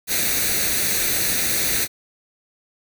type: noise with comb filter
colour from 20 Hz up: white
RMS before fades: -21 dBFS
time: 0.07-1.88 s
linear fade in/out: 50 ms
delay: 0.48 ms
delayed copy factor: +0.65
effects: none